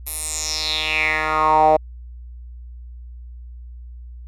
10% pulse tone with band-pass filter sweep, 155.56 Hz, D#3, in tune, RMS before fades -19 dBFS, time 0.06-1.77 s, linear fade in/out 10 ms, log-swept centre 12000 to 640 Hz, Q 5, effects added 60 Hz sine -34 dBFS peak until 4.27 s

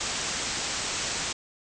white low-pass noise, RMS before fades -31 dBFS, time 0-1.33 s, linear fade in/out 10 ms, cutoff 8100 Hz, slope 96 dB/octave, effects none

